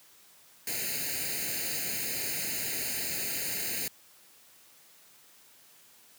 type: noise with comb filter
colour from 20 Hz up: white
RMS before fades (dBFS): -33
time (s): 0.67-3.88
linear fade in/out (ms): 2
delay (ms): 0.44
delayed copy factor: +0.9
effects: white hiss -58 dBFS RMS until 6.18 s + high-pass 100 Hz 12 dB/octave